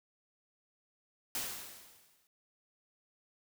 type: noise with exponential decay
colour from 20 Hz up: white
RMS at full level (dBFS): -35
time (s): 1.35-2.27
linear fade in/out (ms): 1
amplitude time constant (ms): 200
effects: none